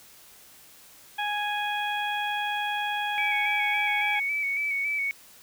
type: harmonic tone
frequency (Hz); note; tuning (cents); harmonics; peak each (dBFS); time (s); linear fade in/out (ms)
830; G#5; -1; 1 / 2 / 3 / 4; -29 / -32 / -34 / -35; 1.18-4.2; 10
type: tone with vibrato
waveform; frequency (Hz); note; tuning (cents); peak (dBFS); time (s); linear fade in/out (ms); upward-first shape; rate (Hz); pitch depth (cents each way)
sine; 2265; C#7; +37; -25; 3.18-5.11; 0; square; 3.6; 31
effects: white hiss -52 dBFS RMS until 5.42 s